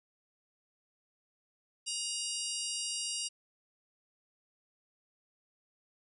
harmonic tone, 947 Hz, A#5, 27 cents sharp, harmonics 3 / 4 / 5 / 6 / 7 / 8 / 9 / 10, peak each -40 / -50 / -40 / -41 / -53 / -42 / -45 / -44 dBFS, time 1.86-3.29 s, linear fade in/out 20 ms, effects none

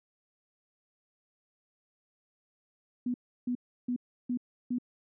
sine tone bursts, 246.2 Hz, B3, 5 cents flat, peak -28 dBFS, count 5, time 3.06-4.785 s, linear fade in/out 5 ms, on 81 ms, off 330 ms, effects none

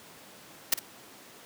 white noise with echo, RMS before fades -22 dBFS, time 0.72-0.74 s, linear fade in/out 5 ms, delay 53 ms, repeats 1, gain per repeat -13 dB, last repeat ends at 0.793 s, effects pink hiss -50 dBFS RMS until 1.45 s + high-pass 200 Hz 12 dB/octave

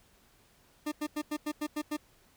40% pulse tone bursts, 300.5 Hz, D4, 40 cents sharp, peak -30 dBFS, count 8, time 0.86-1.969 s, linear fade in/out 10 ms, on 59 ms, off 91 ms, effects pink hiss -64 dBFS RMS until 2.36 s

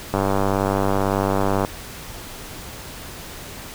click train, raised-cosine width 1 ms, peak -6 dBFS, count 149, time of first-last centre 0.14-1.649 s, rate 98.1 Hz, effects pink hiss -36 dBFS RMS until 3.74 s

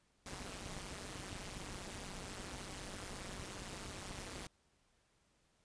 pink noise with amplitude modulation, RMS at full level -43 dBFS, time 0.26-4.47 s, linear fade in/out 2 ms, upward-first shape sine, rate 192 Hz, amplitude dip 95%, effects pink hiss -75 dBFS RMS until 5.64 s + resampled to 22050 Hz

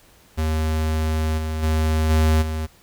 square tone with level steps, 78.6 Hz, D#2, 18 cents sharp, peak -20 / -24 / -18 / -15 / -24 dBFS, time 0.37-2.67 s, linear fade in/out 20 ms, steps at 1.37 / 1.62 / 2.09 / 2.41 s, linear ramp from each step 20 ms, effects pink hiss -53 dBFS RMS until 2.82 s

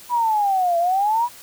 sine exponential two-way sweep, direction down then up, 987.8 to 672 to 987.8 Hz, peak -16 dBFS, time 0.09-1.29 s, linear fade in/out 50 ms, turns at 0.78 s, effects white hiss -43 dBFS RMS until 1.42 s

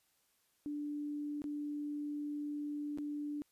sine tone with dropouts, 293.7 Hz, D4, in tune, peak -37 dBFS, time 0.66-3.42 s, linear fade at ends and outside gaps 0 ms, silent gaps 1.419-1.441 / 2.975-2.985 s, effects white hiss -75 dBFS RMS until 3.51 s + resampled to 32000 Hz

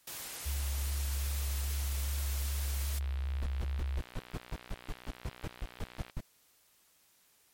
white noise, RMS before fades -42 dBFS, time 0.07-2.99 s, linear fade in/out 5 ms
sine tone with vibrato, 69.3 Hz, C#2, in tune, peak -31 dBFS, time 0.45-4.02 s, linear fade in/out 20 ms, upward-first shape square, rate 2.5 Hz, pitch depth 18 cents each way
click train, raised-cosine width 0.3 ms, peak -32 dBFS, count 190, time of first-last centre 3.01-6.098 s, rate 61.2 Hz
brown noise bursts, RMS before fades -35 dBFS, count 16, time 3.42-6.208 s, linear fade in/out 5 ms, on 43 ms, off 140 ms
effects white hiss -67 dBFS RMS until 7.53 s + MP3 64 kbps

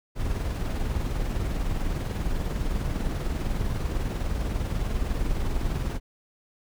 brown noise with tremolo, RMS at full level -25 dBFS, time 0.15-6 s, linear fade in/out 50 ms, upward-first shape triangle, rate 20 Hz, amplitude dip 50%, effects none

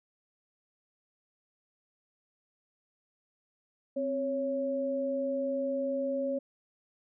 sine tone pair together, 262.9 / 554.4 Hz, C4 / C#5, +8 / 0 cents, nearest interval octave + minor second, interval 1292 cents, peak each -34 / -30 dBFS, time 3.96-6.39 s, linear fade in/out 10 ms, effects none

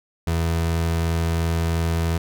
30% pulse tone, 82.9 Hz, E2, 10 cents sharp, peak -17 dBFS, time 0.27-2.18 s, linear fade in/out 5 ms, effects none

